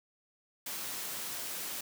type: high-pass noise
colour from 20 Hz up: white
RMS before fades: -39 dBFS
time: 0.66-1.81 s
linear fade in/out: 5 ms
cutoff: 130 Hz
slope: 12 dB/octave
effects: none